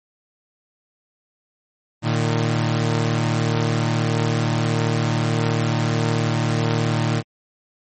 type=tone pair together; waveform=sawtooth; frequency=114.2 / 152.8 Hz; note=A#2 / D#3; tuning=-35 / -31 cents; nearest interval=perfect fourth; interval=504 cents; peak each=-16 / -18 dBFS; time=2.02-7.23 s; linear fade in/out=50 ms; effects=MP3 32 kbps